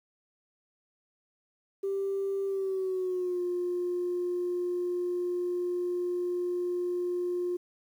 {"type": "tone with pitch glide", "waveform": "sine", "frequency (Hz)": [392, 355.3], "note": ["G4", "F4"], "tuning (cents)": [0, 30], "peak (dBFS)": -27, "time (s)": [1.83, 7.57], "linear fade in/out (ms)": 10, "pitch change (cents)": -170, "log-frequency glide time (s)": [2.47, 3.41], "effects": ["tanh soft clip ceiling -24 dBFS", "10-bit"]}